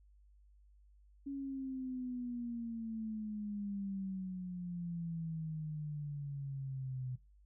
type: exponential sweep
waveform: sine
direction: down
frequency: 279.8 to 126.1 Hz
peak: -38 dBFS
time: 1.26-7.16 s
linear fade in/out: 10 ms
effects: noise-tail reverb RT60 0.2 s tail -17 dB re dry + added 50 Hz sine -61 dBFS peak until 7.45 s